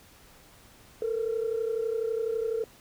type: tone pair together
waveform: sine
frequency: 444.7 / 476.7 Hz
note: A4 / A#4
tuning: +18 / +39 cents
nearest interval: minor second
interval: 121 cents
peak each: -27 / -31 dBFS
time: 1.02-2.64 s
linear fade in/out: 2 ms
effects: tanh soft clip ceiling -21 dBFS + pink hiss -55 dBFS RMS until 2.8 s